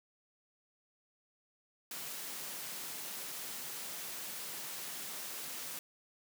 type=high-pass noise; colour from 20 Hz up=white; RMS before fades=-43 dBFS; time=1.91-5.79 s; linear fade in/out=2 ms; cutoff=130 Hz; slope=48 dB/octave; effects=none